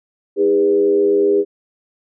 sine tone with frequency modulation, 404.3 Hz, G#4, 46 cents flat, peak -11 dBFS, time 0.36-1.45 s, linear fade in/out 50 ms, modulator 88.2 Hz, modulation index 0.69, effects none

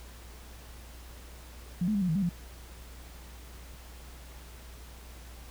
sine tone with pitch steps, 176.7 / 214.2 / 200.4 / 181.6 / 159.3 / 198.5 / 173.6 Hz, F3 / A3 / G3 / F#3 / D#3 / G3 / F3, +21 / -46 / +38 / -32 / +41 / +22 / -10 cents, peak -25 dBFS, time 1.81-2.293 s, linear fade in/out 5 ms, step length 69 ms, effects added 60 Hz sine -46 dBFS peak until 5.5 s + pink hiss -52 dBFS RMS until 5.5 s

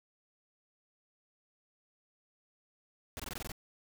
pink noise bursts, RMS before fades -41 dBFS, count 8, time 3.17-3.518 s, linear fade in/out 0 ms, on 26 ms, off 20 ms, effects none

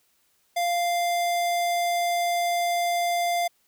square tone, 696 Hz, F5, 6 cents flat, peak -23 dBFS, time 0.56-3.48 s, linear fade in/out 10 ms, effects white hiss -67 dBFS RMS until 3.67 s

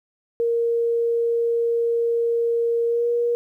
sine tone with pitch glide, 466.5 to 474.7 Hz, A#4 to A#4, +1 to +31 cents, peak -18 dBFS, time 0.4-3.35 s, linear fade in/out 0 ms, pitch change +30 cents, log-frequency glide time 2.87-3.08 s, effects 10-bit

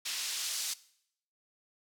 white noise with band-pass filter sweep, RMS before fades -36 dBFS, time 0.05-0.74 s, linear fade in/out 10 ms, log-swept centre 3800 to 5800 Hz, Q 1, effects noise-tail reverb RT60 0.7 s tail -19 dB re dry

